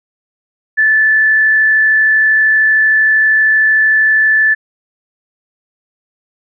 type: tone with frequency modulation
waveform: sine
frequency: 1747 Hz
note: A6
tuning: 13 cents flat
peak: -7 dBFS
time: 0.77-4.55 s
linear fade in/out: 20 ms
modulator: 47.1 Hz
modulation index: 0.33
effects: none